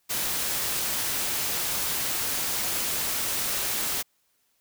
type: noise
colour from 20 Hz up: white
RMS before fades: -28 dBFS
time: 0.09-4.03 s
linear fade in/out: 20 ms
effects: white hiss -70 dBFS RMS until 4.6 s